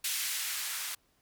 violet noise with band-pass filter sweep, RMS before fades -35 dBFS, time 0.04-0.95 s, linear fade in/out 5 ms, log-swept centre 2300 to 1200 Hz, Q 1, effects pink hiss -71 dBFS RMS until 1.21 s

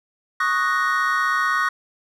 triangle chord, D# minor seventh, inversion third, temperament equal, 1108.7 / 1244.5 / 1480 / 1864.7 Hz, C#6 / D#6 / F#6 / A#6, 0 / 0 / 0 / 0 cents, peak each -22 dBFS, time 0.4-1.69 s, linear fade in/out 5 ms, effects none

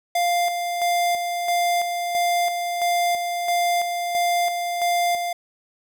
square tone with tremolo, 698.5 Hz, F5, in tune, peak -19 dBFS, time 0.15-5.33 s, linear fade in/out 5 ms, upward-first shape square, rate 1.5 Hz, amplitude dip 45%, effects none

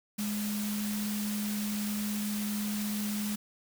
sine tone in noise, 208.7 Hz, G#3, 9 cents sharp, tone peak -31 dBFS, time 0.18-3.36 s, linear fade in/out 10 ms, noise white, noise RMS -39 dBFS, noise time 0.18-3.36 s, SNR +5 dB, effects none

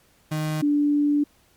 35% pulse / sine tone pair in turn, 154.6 / 291.8 Hz, D#3 / D4, -11 / -11 cents, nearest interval major seventh, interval 1100 cents, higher second, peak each -22 / -17 dBFS, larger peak second, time 0.31-0.62 / 0.62-1.24 s, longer second, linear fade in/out 10 ms, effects pink hiss -60 dBFS RMS until 1.56 s + MP3 96 kbps

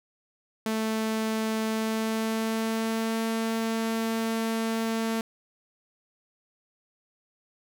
sawtooth tone with pitch glide, 220.3 to 225.2 Hz, A3 to A3, +2 to +40 cents, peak -22 dBFS, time 0.66-5.21 s, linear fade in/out 2 ms, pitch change +38 cents, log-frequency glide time 1.65-3.27 s, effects none

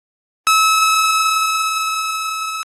sawtooth tone with level ramp, 1295 Hz, E6, 31 cents flat, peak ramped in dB -6 to -19 dBFS, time 0.47-2.63 s, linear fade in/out 0 ms, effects AAC 32 kbps

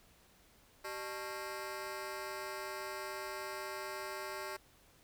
15% pulse ring-modulated tone, 494.8 Hz, B4, 3 cents sharp, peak -31 dBFS, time 0.84-4.57 s, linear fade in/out 10 ms, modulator 110 Hz, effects pink hiss -65 dBFS RMS until 5.03 s

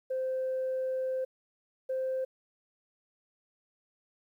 sine tone pair in turn, 520 / 522 Hz, C5 / C5, -11 / -4 cents, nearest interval unison, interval 7 cents, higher second, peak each -28 dBFS, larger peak neither, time 0.1-1.25 / 1.89-2.25 s, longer first, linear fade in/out 10 ms, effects tanh soft clip ceiling -26 dBFS + 11-bit

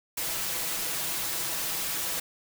white noise with comb filter, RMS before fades -31 dBFS, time 0.17-2.2 s, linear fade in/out 5 ms, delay 6.1 ms, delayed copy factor +0.55, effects none

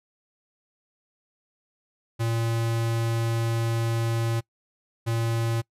square tone pair in turn, 115 / 115 Hz, A#2 / A#2, -23 / -23 cents, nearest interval unison, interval 0 cents, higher neither, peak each -24 dBFS, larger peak neither, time 2.19-4.41 / 5.06-5.62 s, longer first, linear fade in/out 20 ms, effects noise-tail reverb RT60 0.1 s tail -24 dB re dry + resampled to 32000 Hz

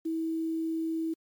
sine tone with quantisation, 324 Hz, E4, 30 cents flat, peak -28 dBFS, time 0.05-1.14 s, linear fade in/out 10 ms, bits 9, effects MP3 96 kbps

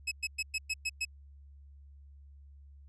sawtooth tone bursts, 2573 Hz, E7, 43 cents flat, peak -27 dBFS, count 7, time 0.07-1.052 s, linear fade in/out 10 ms, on 46 ms, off 110 ms, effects added 70 Hz sine -51 dBFS peak until 2.88 s + resampled to 22050 Hz

